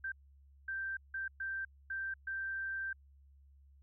sine tone bursts at uneven times, 1568 Hz, G6, in tune, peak -36 dBFS, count 6, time 0.04-0.12 / 0.68-0.97 / 1.14-1.28 / 1.4-1.65 / 1.9-2.14 / 2.27-2.93 s, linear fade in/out 5 ms, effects added 69 Hz sine -59 dBFS peak until 3.82 s

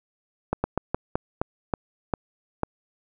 slowing click train, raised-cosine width 1 ms, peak -9 dBFS, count 9, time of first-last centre 0.53-2.634 s, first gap 110 ms, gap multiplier 1.24, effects none

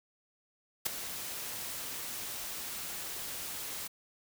white noise with ADSR envelope, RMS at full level -28 dBFS, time 0.85-3.88 s, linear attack 14 ms, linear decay 8 ms, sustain -12 dB, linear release 13 ms, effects none

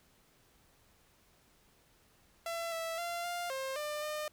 sawtooth tone with pitch steps, 672 / 658 / 689 / 700 / 532 / 598 / 606 Hz, E5 / E5 / F5 / F5 / C5 / D5 / D#5, +33 / -3 / -24 / +4 / +29 / +31 / -46 cents, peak -32 dBFS, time 2.46-4.28 s, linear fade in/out 2 ms, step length 260 ms, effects pink hiss -67 dBFS RMS until 4.32 s

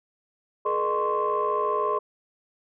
sine tone cluster, 423.8 / 477.7 / 607 / 1045 / 1119 Hz, G#4 / A#4 / D#5 / C6 / C#6, +35 / +42 / -43 / -2 / +16 cents, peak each -27 / -32 / -30 / -25 / -31 dBFS, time 0.65-1.99 s, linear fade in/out 10 ms, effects tanh soft clip ceiling -14 dBFS

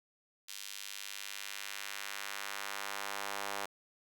sawtooth tone with high-pass filter sweep, 100 Hz, G2, 35 cents sharp, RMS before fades -42 dBFS, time 0.48-3.66 s, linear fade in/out 10 ms, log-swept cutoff 3800 to 770 Hz, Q 0.97, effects none

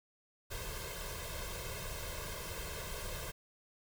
pink noise with comb filter, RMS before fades -42 dBFS, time 0.5-3.32 s, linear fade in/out 20 ms, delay 1.9 ms, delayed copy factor +0.9, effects none

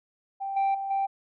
sine tone with level steps, 784 Hz, G5, in tune, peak -29 / -19 / -29 / -22 dBFS, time 0.4-1.07 s, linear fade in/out 20 ms, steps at 0.56 / 0.74 / 0.9 s, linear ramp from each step 10 ms, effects tanh soft clip ceiling -21 dBFS

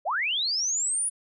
sine linear sweep, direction up, 522 to 9956 Hz, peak -24 dBFS, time 0.05-1.1 s, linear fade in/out 20 ms, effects none

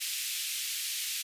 pink high-pass noise, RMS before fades -34 dBFS, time 0-1.23 s, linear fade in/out 20 ms, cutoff 2500 Hz, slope 24 dB/octave, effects resampled to 32000 Hz

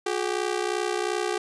sawtooth ring-modulated tone, 391.1 Hz, G4, 4 cents flat, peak -18 dBFS, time 0.06-1.38 s, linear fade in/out 5 ms, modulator 31.4 Hz, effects resampled to 22050 Hz + 10-bit

